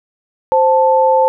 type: tone pair together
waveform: sine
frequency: 523.3 / 880 Hz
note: C5 / A5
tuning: 0 / 0 cents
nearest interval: major sixth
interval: 900 cents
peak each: -11 dBFS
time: 0.52-1.28 s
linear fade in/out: 0 ms
effects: none